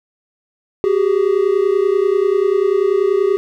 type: tone pair together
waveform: triangle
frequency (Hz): 378.5 / 408.8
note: F#4 / G#4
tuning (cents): +39 / -27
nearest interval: minor second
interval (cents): 134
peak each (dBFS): -13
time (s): 0.84-3.37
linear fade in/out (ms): 0
effects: none